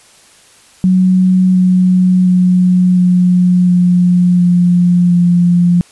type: tone with pitch steps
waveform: sine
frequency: 185 / 183.3 / 181.61 / 179.94 / 178.29 / 176.65 / 175.02 Hz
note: F#3 / F#3 / F#3 / F#3 / F3 / F3 / F3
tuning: 0 / -16 / -32 / -48 / +36 / +20 / +4 cents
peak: -6 dBFS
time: 0.84-5.81 s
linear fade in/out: 0 ms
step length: 710 ms
effects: white hiss -44 dBFS RMS until 5.91 s + resampled to 24000 Hz